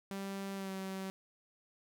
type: tone with pitch glide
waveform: sawtooth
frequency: 195.8 to 191.33 Hz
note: G3 to G3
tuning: -2 to -42 cents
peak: -35 dBFS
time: 0.11-1.1 s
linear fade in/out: 0 ms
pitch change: -40 cents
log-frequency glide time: 0.55-0.71 s
effects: none